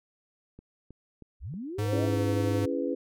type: click train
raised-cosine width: 3 ms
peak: -34 dBFS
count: 6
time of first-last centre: 0.59-2.172 s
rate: 3.16 Hz
type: linear sweep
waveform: sine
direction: up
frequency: 38.89 to 689 Hz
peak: -34 dBFS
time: 1.4-2.09 s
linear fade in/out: 50 ms
type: tone with pitch glide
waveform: square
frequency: 103.83 to 102.05 Hz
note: G#2 to G#2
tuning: 0 to -30 cents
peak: -28 dBFS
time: 1.78-2.66 s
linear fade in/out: 10 ms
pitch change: -30 cents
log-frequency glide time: 2.08-2.21 s
type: chord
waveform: sine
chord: C# minor seventh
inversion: none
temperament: just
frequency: 277.2 / 332.6 / 415.8 / 498.9 Hz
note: C#4 / E4 / G#4 / B4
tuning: 0 / +16 / +2 / +17 cents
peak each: -31 / -33 / -35 / -32 dBFS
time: 1.92-2.95 s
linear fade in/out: 10 ms
effects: none